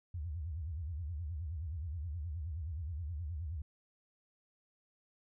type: tone with vibrato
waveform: sine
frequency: 79.9 Hz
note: D#2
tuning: 47 cents sharp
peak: -37 dBFS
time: 0.14-3.62 s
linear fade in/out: 5 ms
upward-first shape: sine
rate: 9.5 Hz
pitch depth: 220 cents each way
effects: none